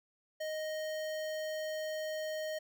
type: tone with notch filter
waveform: square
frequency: 622.3 Hz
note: D#5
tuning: in tune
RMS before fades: -38 dBFS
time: 0.4-2.59 s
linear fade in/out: 10 ms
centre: 10000 Hz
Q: 1.9
effects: none